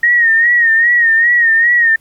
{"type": "tone with vibrato", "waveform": "sine", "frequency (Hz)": 1864.7, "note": "A#6", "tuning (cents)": 0, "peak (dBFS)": -7, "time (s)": [0.03, 1.96], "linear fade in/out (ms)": 5, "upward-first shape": "sine", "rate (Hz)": 2.5, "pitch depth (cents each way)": 67, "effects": ["pink hiss -50 dBFS RMS until 2 s", "Opus 48 kbps"]}